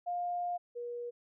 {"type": "tone pair in turn", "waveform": "sine", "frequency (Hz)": [706, 479.9], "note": ["F5", "B4"], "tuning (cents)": [19, -50], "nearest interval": "perfect fifth", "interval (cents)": 669, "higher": "first", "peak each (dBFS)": [-32, -37], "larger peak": "first", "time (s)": [[0.06, 0.58], [0.75, 1.11]], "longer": "first", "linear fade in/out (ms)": 20, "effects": []}